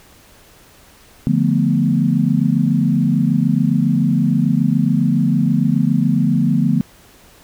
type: chord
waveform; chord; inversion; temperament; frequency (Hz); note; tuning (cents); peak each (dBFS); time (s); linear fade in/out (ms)
sine; B half-diminished seventh; first; equal; 146.83 / 174.61 / 220 / 246.9; D3 / F3 / A3 / B3; 0 / 0 / 0 / 0; -18; 1.27-6.81; 0
effects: pink hiss -47 dBFS RMS until 7.43 s